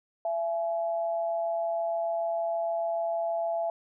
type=tone pair together; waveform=sine; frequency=672 / 845.4 Hz; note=E5 / G#5; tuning=+33 / +31 cents; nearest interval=major third; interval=398 cents; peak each=-27 / -36 dBFS; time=0.25-3.7 s; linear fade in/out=2 ms; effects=none